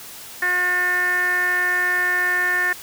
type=tone with low-pass filter; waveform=10% pulse; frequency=360 Hz; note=F#4; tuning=47 cents flat; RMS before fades=-20 dBFS; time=0.42-2.73 s; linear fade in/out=5 ms; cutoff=1800 Hz; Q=9.3; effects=white hiss -38 dBFS RMS until 2.82 s